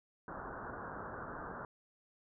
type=low-pass noise; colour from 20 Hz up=white; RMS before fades=-45 dBFS; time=0.28-1.65 s; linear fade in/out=2 ms; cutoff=1600 Hz; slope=96 dB/octave; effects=none